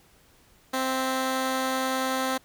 10% pulse tone pair together, 261.6 / 659.3 Hz, C4 / E5, 0 / 0 cents, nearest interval octave + major third, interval 1600 cents, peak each -17 / -29 dBFS, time 0.73-2.38 s, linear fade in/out 10 ms, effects pink hiss -59 dBFS RMS until 2.44 s

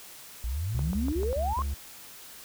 sine exponential sweep, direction up, 53.5 to 1115 Hz, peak -28 dBFS, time 0.44-1.62 s, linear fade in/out 0 ms
triangle tone bursts, 70 Hz, C#2, 18 cents sharp, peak -26 dBFS, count 5, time 0.74-1.744 s, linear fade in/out 10 ms, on 180 ms, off 26 ms
clicks, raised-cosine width 1 ms, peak -25 dBFS, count 6, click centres 0.792 / 0.932 / 1.084 / 1.232 / 1.329 / 1.59 s
effects white hiss -47 dBFS RMS until 2.44 s

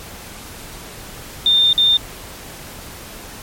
sine tone with dropouts, 3614 Hz, A7, 46 cents sharp, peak -10 dBFS, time 1.46-1.97 s, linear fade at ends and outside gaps 2 ms, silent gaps 1.73-1.778 s, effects pink hiss -35 dBFS RMS until 3.42 s + MP3 64 kbps

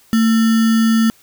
sine tone with sample-and-hold, 225 Hz, A3, 39 cents sharp, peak -10 dBFS, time 0.13-1.1 s, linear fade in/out 0 ms, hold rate 1575 Hz, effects white hiss -51 dBFS RMS until 1.22 s

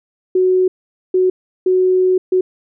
sine tone bursts at uneven times, 370 Hz, F#4, in tune, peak -10 dBFS, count 4, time 0.35-0.68 / 1.14-1.3 / 1.66-2.18 / 2.32-2.41 s, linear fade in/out 5 ms, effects none

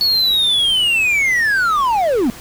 triangle linear sweep, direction down, 4435 to 210.3 Hz, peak -11 dBFS, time 0.01-2.3 s, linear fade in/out 0 ms, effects pink hiss -36 dBFS RMS until 2.4 s

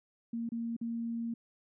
sine tone with dropouts, 231.7 Hz, A#3, 10 cents flat, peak -33 dBFS, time 0.33-1.34 s, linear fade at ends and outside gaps 5 ms, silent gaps 0.491-0.519 / 0.766-0.812 s, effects none

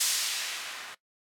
violet noise with low-pass filter sweep, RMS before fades -32 dBFS, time 0-0.95 s, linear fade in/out 10 ms, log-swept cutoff 6600 to 1300 Hz, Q 0.73, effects noise-tail reverb RT60 0.1 s tail -17 dB re dry

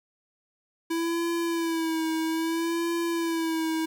square tone with vibrato, 329.6 Hz, E4, in tune, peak -26 dBFS, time 0.9-3.86 s, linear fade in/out 10 ms, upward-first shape sine, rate 0.61 Hz, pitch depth 47 cents each way, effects 10-bit

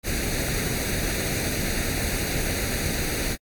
pink noise with comb filter, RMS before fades -26 dBFS, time 0.03-3.37 s, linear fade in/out 50 ms, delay 0.47 ms, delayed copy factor +0.7, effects AAC 64 kbps

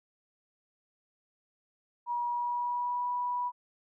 sine tone with pitch glide, 960 to 979.6 Hz, B5 to B5, -49 to -14 cents, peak -29 dBFS, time 2.06-3.52 s, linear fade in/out 50 ms, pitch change +35 cents, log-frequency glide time 2.27-3.09 s, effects none

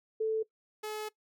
sine / sawtooth tone pair in turn, 440 / 427.7 Hz, A4 / A4, 0 / -49 cents, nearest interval unison, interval 49 cents, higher first, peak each -27 / -32 dBFS, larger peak first, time 0.2-0.43 / 0.83-1.09 s, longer second, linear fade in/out 10 ms, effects noise-tail reverb RT60 0.1 s tail -20 dB re dry

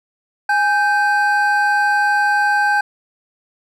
triangle tone pair together, 826 / 1559.3 Hz, G#5 / G6, -10 / -10 cents, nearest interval major seventh, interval 1100 cents, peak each -14 dBFS, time 0.49-2.81 s, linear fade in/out 5 ms, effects none

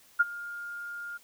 sine tone with ADSR envelope, 1411 Hz, F6, 17 cents sharp, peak -16 dBFS, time 0.19-1.18 s, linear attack 16 ms, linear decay 28 ms, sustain -20 dB, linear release 17 ms, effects white hiss -59 dBFS RMS until 1.23 s

